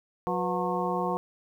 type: harmonic tone with a mistuned harmonic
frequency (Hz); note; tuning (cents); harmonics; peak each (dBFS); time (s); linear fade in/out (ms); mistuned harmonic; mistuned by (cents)
180.9; F#3; -39; 1 / 2 / 3 / 4 / 5 / 6; -33 / -33 / -33 / -33 / -33 / -33; 0.27-1.17; 0; 3; -150
effects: 10-bit